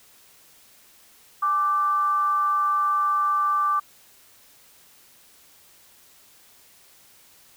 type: tone with frequency modulation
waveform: sine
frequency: 1176 Hz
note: D6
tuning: 2 cents sharp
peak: -19 dBFS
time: 1.42-3.8 s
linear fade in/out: 10 ms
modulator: 343 Hz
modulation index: 0.27
effects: white hiss -54 dBFS RMS until 7.56 s